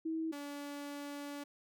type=tone pair in turn; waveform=sine / sawtooth; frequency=322.1 / 287 Hz; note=E4 / D4; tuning=-40 / -40 cents; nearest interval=major second; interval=200 cents; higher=first; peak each=-34 / -38 dBFS; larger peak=first; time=0.05-0.32 / 0.32-1.44 s; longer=second; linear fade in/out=10 ms; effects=none